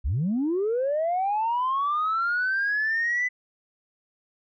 sine linear sweep, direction up, 50 to 2013 Hz, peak -21 dBFS, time 0.04-3.29 s, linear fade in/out 20 ms, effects tanh soft clip ceiling -19 dBFS

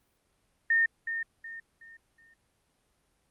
sine tone with echo, 1826 Hz, A#6, 36 cents flat, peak -21 dBFS, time 0.7-0.86 s, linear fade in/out 5 ms, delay 370 ms, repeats 4, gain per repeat -9 dB, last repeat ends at 2.34 s, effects pink hiss -72 dBFS RMS until 3.3 s + Opus 32 kbps

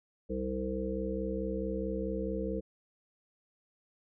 harmonic tone, 64.6 Hz, C2, 21 cents flat, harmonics 1 / 3 / 5 / 7 / 8, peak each -39 / -37 / -39 / -37 / -39 dBFS, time 0.29-2.61 s, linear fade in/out 20 ms, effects none

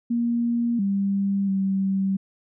sine tone with pitch steps, 235.9 / 197.7 / 193.4 Hz, A#3 / G3 / G3, +21 / +15 / -23 cents, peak -20 dBFS, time 0.1-2.17 s, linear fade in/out 10 ms, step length 690 ms, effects none

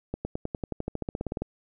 accelerating click train, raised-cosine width 2 ms, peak -17 dBFS, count 18, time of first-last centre 0.14-1.42 s, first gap 110 ms, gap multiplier 0.95, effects none

